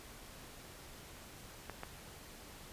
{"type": "clicks", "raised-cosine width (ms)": 0.5, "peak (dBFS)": -27, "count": 2, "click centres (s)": [1.697, 1.834], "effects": ["pink hiss -53 dBFS RMS until 2.72 s", "resampled to 32000 Hz"]}